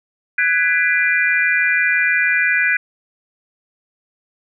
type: chord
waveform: sine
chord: G# half-diminished seventh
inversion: third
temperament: just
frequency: 1495.1 / 1661.2 / 1993.5 / 2392 Hz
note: F#6 / G#6 / B6 / D7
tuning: +18 / 0 / +16 / +31 cents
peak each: -19 dBFS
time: 0.38-2.77 s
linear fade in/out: 5 ms
effects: none